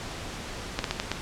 slowing click train, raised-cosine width 0.2 ms, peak -9 dBFS, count 5, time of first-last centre 0.79-1.116 s, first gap 52 ms, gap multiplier 1.31, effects pink hiss -37 dBFS RMS until 1.21 s + low-pass 7000 Hz 12 dB/octave

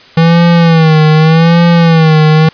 square tone with vibrato, 162.7 Hz, E3, 22 cents flat, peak -4 dBFS, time 0.17-2.49 s, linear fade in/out 5 ms, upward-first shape sine, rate 0.84 Hz, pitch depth 87 cents each way, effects white hiss -37 dBFS RMS until 2.53 s + resampled to 11025 Hz

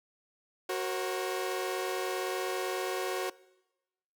sawtooth tone cluster, 371.2 / 469.3 / 539 Hz, F#4 / A#4 / C#5, +6 / +12 / -49 cents, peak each -29 / -35 / -33 dBFS, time 0.69-3.3 s, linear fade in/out 5 ms, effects noise-tail reverb RT60 1.0 s tail -22 dB re dry

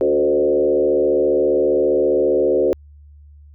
sine tone with frequency modulation, 443 Hz, A4, 12 cents sharp, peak -13 dBFS, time 0.01-2.73 s, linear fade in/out 0 ms, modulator 74.9 Hz, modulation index 1.6, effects added 73 Hz sine -41 dBFS peak until 3.54 s

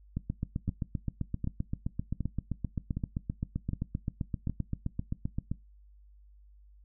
two click trains, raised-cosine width 5 ms, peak -19 / -20 dBFS, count 42 / 6, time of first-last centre 0.17-5.516 / 0.68-4.497 s, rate 7.67 / 1.31 Hz, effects noise-tail reverb RT60 0.2 s tail -20 dB re dry + added 50 Hz sine -54 dBFS peak until 6.84 s

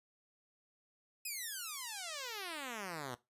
5% pulse exponential sweep, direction down, 2581 to 118.1 Hz, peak -30 dBFS, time 1.25-3.15 s, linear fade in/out 5 ms, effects noise-tail reverb RT60 0.2 s tail -17 dB re dry + resampled to 32000 Hz

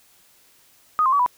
sine tone with pitch steps, 1243 / 1051 / 1139 / 987 Hz, D#6 / C6 / C#6 / B5, -2 / +7 / +47 / -1 cents, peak -15 dBFS, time 0.99-1.262 s, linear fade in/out 0 ms, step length 68 ms, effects white hiss -56 dBFS RMS until 1.37 s

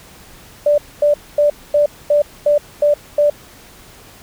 sine tone bursts, 587.3 Hz, D5, in tune, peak -9 dBFS, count 8, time 0.66-3.3 s, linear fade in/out 5 ms, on 120 ms, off 240 ms, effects pink hiss -42 dBFS RMS until 4.22 s

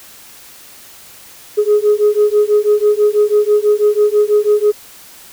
sine beating tone pair, 415.6 / 421.7 Hz, G#4 / G#4, +1 / +26 cents, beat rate 6.1 Hz, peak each -11 / -11 dBFS, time 1.57-4.72 s, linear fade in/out 20 ms, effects tanh soft clip ceiling -4 dBFS + white hiss -39 dBFS RMS until 5.32 s

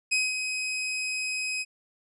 sawtooth tone with ADSR envelope, 2526 Hz, D#7, 26 cents sharp, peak -18 dBFS, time 0.11-1.65 s, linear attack 16 ms, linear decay 200 ms, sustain -7 dB, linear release 37 ms, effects resampled to 24000 Hz

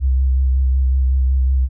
sine tone with vibrato, 65.41 Hz, C2, in tune, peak -12 dBFS, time 0-1.69 s, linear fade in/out 50 ms, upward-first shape sine, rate 5.4 Hz, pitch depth 29 cents each way, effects none

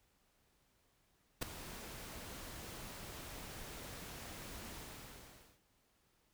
pink noise with ADSR envelope, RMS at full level -34 dBFS, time 1.41-5.61 s, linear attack 16 ms, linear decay 4 ms, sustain -15 dB, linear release 870 ms, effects pink hiss -75 dBFS RMS until 6.33 s

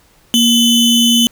square ring-modulated tone, 1625 Hz, G#6, 38 cents flat, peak -6 dBFS, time 0.34-1.27 s, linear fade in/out 0 ms, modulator 1390 Hz, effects pink hiss -51 dBFS RMS until 1.31 s

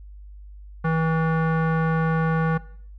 square tone with low-pass filter, 161.6 Hz, E3, 34 cents flat, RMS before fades -22 dBFS, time 0.84-2.58 s, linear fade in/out 10 ms, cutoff 1400 Hz, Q 2.8, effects noise-tail reverb RT60 0.6 s tail -19 dB re dry + added 50 Hz sine -39 dBFS peak until 2.98 s

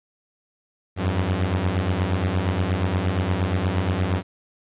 sawtooth beating tone pair, 87.31 / 95.81 Hz, F2 / G2, 0 / -39 cents, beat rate 8.5 Hz, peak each -20 / -19 dBFS, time 0.96-4.23 s, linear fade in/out 50 ms, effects resampled to 8000 Hz + 9-bit

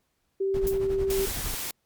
sine tone, 388.4 Hz, G4, 16 cents flat, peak -23 dBFS, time 0.4-1.26 s, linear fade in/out 10 ms
brown noise with tremolo, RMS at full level -30 dBFS, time 0.54-1.55 s, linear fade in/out 2 ms, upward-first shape triangle, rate 11 Hz, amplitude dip 80%
violet noise with exponential decay, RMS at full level -29 dBFS, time 0.67-0.82 s, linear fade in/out 0 ms, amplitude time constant 31 ms
white noise, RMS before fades -33 dBFS, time 1.1-1.71 s, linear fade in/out 2 ms
effects pink hiss -74 dBFS RMS until 1.85 s + MP3 96 kbps

